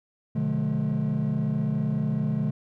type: chord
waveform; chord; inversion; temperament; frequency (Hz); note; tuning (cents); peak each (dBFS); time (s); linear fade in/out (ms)
triangle; B diminished seventh; none; just; 123.47 / 148.16 / 177.8 / 213.4; B2 / D3 / F3 / Ab3; 0 / +16 / +31 / +47; -29 / -24 / -30 / -25; 0.35-2.51; 10
effects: tanh soft clip ceiling -16 dBFS